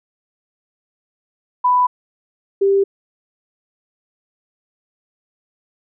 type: tone pair in turn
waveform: sine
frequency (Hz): 993 / 394.1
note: B5 / G4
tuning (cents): +9 / +9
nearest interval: octave + major third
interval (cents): 1600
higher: first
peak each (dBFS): -11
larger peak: neither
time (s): 1.64-1.87 / 2.61-2.84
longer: neither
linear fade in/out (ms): 10
effects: none